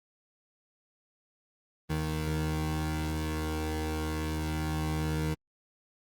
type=tone pair together; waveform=25% pulse; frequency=77.78 / 155.76 Hz; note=D#2 / D#3; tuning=0 / +2 cents; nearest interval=octave; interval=1202 cents; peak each=-28 dBFS; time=1.89-5.35 s; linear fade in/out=20 ms; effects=Opus 32 kbps